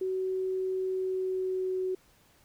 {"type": "tone with pitch glide", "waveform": "sine", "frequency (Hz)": [375.6, 372.6], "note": ["F#4", "F#4"], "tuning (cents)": [26, 12], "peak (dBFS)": -28, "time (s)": [0.01, 1.95], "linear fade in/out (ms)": 5, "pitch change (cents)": -14, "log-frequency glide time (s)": [0.88, 1.8], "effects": ["pink hiss -63 dBFS RMS until 2.44 s"]}